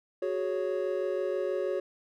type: chord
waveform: triangle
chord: F# suspended second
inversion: none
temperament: just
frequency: 370 / 416.2 / 555 Hz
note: F#4 / G#4 / C#5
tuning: 0 / +4 / +2 cents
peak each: -30 / -32 / -30 dBFS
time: 0.22-1.8 s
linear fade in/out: 5 ms
effects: none